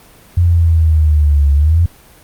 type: exponential two-way sweep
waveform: sine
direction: down then up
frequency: 88 to 70 to 88 Hz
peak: -7 dBFS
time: 0.37-1.86 s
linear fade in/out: 5 ms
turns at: 1.53 s
effects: pink hiss -43 dBFS RMS until 2.23 s + Opus 32 kbps